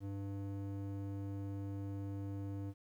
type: tone with band-pass filter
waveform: square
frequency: 99 Hz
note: G2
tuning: 18 cents sharp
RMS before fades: -42 dBFS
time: 0-2.74 s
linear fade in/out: 50 ms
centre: 210 Hz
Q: 1.3
effects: 12-bit